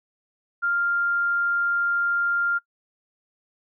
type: tone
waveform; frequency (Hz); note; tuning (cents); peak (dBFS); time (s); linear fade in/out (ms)
sine; 1396.9; F6; 0; -20; 0.62-2.59; 20
effects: noise-tail reverb RT60 0.1 s tail -21 dB re dry